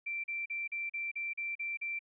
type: tone bursts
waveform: sine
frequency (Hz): 2349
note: D7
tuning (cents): 0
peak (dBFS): -34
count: 9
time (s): 0.06-1.992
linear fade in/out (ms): 10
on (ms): 180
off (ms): 39
effects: none